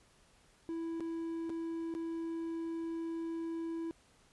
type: tone with dropouts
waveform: triangle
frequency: 330 Hz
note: E4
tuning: 2 cents sharp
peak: -34 dBFS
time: 0.69-3.91 s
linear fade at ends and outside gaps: 0 ms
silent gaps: 0.999-1.006 / 1.495-1.501 / 1.94-1.95 s
effects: pink hiss -66 dBFS RMS until 4.32 s + resampled to 24000 Hz